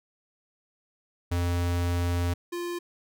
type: tone pair in turn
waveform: square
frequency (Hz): 87.31 / 348.2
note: F2 / F4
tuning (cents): 0 / -5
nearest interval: 2 octaves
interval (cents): 2395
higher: second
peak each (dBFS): -25 / -31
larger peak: first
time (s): 1.31-2.34 / 2.52-2.79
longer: first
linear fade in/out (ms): 10
effects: none